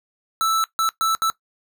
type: tone bursts at uneven times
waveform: square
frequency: 1318.5 Hz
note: E6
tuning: in tune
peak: -18 dBFS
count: 4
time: 0.41-0.64 / 0.79-0.89 / 1.01-1.15 / 1.22-1.3 s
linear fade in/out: 0 ms
effects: noise-tail reverb RT60 0.1 s tail -17 dB re dry